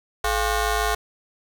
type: ring-modulated tone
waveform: 15% pulse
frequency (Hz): 376.2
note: F#4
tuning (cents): +29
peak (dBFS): -11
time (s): 0.24-0.95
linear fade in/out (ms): 5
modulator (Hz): 323
effects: none